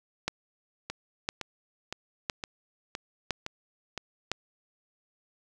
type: two click trains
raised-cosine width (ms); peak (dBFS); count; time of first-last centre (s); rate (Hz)
0.2; -11 / -17; 5 / 7; 0.28-4.316 / 0.9-3.977; 0.991 / 1.95
effects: none